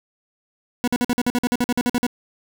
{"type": "tone bursts", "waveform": "40% pulse", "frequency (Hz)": 244.3, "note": "B3", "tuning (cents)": -19, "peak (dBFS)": -16, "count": 15, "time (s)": [0.84, 2.066], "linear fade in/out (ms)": 0, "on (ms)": 36, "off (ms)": 49, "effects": []}